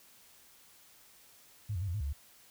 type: tone with pitch steps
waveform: sine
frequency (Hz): 105.2 / 86.7 / 100.4 / 85.3 / 105.9 / 70.1 / 71.7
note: G#2 / F2 / G2 / F2 / G#2 / C#2 / D2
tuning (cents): +23 / -12 / +42 / -40 / +34 / +20 / -41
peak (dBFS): -32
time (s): 1.69-2.131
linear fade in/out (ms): 10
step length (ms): 63
effects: white hiss -60 dBFS RMS until 2.5 s